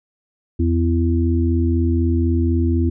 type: harmonic tone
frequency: 84 Hz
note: E2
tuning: 33 cents sharp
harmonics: 1 / 3 / 4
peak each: -16 / -21 / -22 dBFS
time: 0.59-2.9 s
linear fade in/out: 10 ms
effects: none